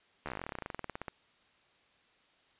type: slowing click train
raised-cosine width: 0.5 ms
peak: -23 dBFS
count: 26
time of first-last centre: 0.26-1.082 s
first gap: 13 ms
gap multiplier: 1.07
effects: white hiss -67 dBFS RMS until 2.59 s + resampled to 8000 Hz